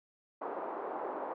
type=band-pass noise; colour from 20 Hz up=white; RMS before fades=-39 dBFS; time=0.41-1.34 s; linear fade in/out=10 ms; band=320 to 970 Hz; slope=24 dB/octave; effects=none